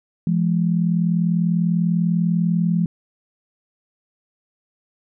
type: tone pair together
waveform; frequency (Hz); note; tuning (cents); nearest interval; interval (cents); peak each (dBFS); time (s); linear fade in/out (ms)
sine; 170.03 / 210.1; F3 / G#3; -46 / +20; major third; 366; -17 / -22; 0.27-2.86; 2
effects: none